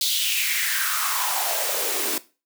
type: noise with high-pass filter sweep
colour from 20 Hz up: white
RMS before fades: -24 dBFS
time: 0.01-2.18 s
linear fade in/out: 2 ms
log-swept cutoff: 3900 to 310 Hz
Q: 4.2
effects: noise-tail reverb RT60 0.3 s tail -17 dB re dry